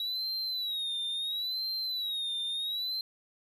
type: tone with vibrato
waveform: triangle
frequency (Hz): 3867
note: B7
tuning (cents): -37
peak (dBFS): -30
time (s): 0-3.01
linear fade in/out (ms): 2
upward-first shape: sine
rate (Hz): 0.73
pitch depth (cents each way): 120
effects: none